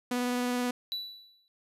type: tone with vibrato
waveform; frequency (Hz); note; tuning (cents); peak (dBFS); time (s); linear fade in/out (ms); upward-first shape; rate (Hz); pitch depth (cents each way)
sawtooth; 246.4; B3; -4; -24; 0.11-0.71; 5; sine; 19; 12
type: tone with exponential decay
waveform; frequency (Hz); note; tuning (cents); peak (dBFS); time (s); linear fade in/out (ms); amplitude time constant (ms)
triangle; 3951; B7; 0; -28; 0.92-1.48; 0; 120
effects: resampled to 32000 Hz